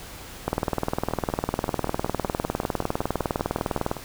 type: two click trains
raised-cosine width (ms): 1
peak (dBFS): -9 / -18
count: 69 / 16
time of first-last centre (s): 0.48-3.914 / 1.11-3.967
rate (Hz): 19.8 / 5.25
effects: pink hiss -41 dBFS RMS until 4.04 s